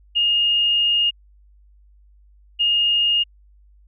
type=tone pair in turn; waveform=sine; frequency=2843 / 2843 Hz; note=F7 / F7; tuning=+30 / +30 cents; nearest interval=unison; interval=0 cents; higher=neither; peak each=-15 dBFS; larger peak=neither; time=0.15-1.11 / 2.59-3.24 s; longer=first; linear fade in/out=20 ms; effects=added 50 Hz sine -49 dBFS peak until 3.87 s